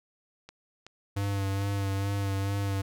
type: click train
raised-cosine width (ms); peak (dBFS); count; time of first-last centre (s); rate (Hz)
0.2; -28; 4; 0.49-1.618; 2.66
type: tone with vibrato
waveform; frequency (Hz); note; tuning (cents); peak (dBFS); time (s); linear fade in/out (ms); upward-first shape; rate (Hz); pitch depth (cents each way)
square; 98.9; G2; +16; -28; 1.16-2.82; 10; sine; 2.3; 25
effects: none